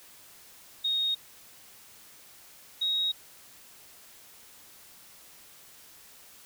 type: tone pair in turn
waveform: sine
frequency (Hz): 3729 / 3781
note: A#7 / A#7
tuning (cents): 0 / +24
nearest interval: unison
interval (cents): 24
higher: second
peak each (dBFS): -25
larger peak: neither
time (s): 0.84-1.15 / 2.81-3.12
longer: neither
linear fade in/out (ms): 10
effects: white hiss -53 dBFS RMS until 6.45 s